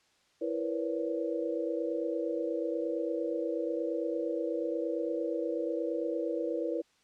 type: tone cluster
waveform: sine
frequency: 331.8 / 476.5 / 505 / 566 Hz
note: E4 / A#4 / B4 / C#5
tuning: +11 / +38 / +39 / +36 cents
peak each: -34 / -35 / -37 / -37 dBFS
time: 0.41-6.82 s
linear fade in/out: 10 ms
effects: white hiss -68 dBFS RMS until 7.03 s + low-pass 6000 Hz 12 dB/octave